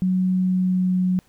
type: tone with pitch glide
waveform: sine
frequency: 185 to 183.4 Hz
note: F#3 to F#3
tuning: 0 to -15 cents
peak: -17 dBFS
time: 0.02-1.19 s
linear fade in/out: 0 ms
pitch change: -15 cents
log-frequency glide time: 0.34-0.98 s
effects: pink hiss -60 dBFS RMS until 1.28 s